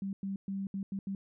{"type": "tone bursts at uneven times", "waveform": "sine", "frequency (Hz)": 195.4, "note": "G3", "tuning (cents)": -5, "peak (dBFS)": -33, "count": 6, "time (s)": [[0.02, 0.13], [0.23, 0.36], [0.48, 0.67], [0.74, 0.83], [0.92, 0.99], [1.07, 1.15]], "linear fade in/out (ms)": 2, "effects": []}